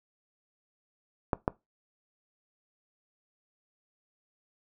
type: clicks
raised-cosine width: 1 ms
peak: -11 dBFS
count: 2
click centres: 1.332 / 1.479 s
effects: noise-tail reverb RT60 0.2 s tail -20 dB re dry